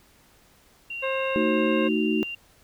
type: tone with pitch glide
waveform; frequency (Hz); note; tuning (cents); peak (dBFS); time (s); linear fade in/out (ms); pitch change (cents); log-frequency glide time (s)
sine; 2761 to 2779; F7 to F7; -20 to -9; -31; 0.9-2.35; 5; +11; 1.52-1.77
type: harmonic tone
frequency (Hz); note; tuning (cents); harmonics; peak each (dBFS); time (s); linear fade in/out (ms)
532; C5; +29; 1 / 2 / 3 / 4 / 5 / 7; -26 / -32 / -36 / -38 / -40 / -43; 1.02-1.89; 20
type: chord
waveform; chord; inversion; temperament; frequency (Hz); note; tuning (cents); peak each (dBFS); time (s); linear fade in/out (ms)
sine; D# diminished; second; just; 224 / 311.1 / 373.4; A3 / D#4 / F#4; +31 / 0 / +16; -25 / -25 / -27; 1.36-2.23; 0
effects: pink hiss -58 dBFS RMS until 2.63 s